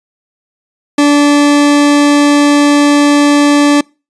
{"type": "tone", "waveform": "40% pulse", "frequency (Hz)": 290, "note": "D4", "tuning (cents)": -22, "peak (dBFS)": -4, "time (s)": [0.98, 3.81], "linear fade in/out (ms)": 5, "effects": ["noise-tail reverb RT60 0.3 s tail -26 dB re dry", "resampled to 22050 Hz"]}